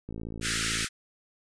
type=click train; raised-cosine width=3 ms; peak=-25 dBFS; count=43; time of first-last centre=0.09-0.844 s; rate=55.7 Hz
type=high-pass noise; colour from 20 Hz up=pink; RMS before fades=-29 dBFS; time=0.41-0.89 s; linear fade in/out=50 ms; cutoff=1300 Hz; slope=96 dB/octave
effects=resampled to 22050 Hz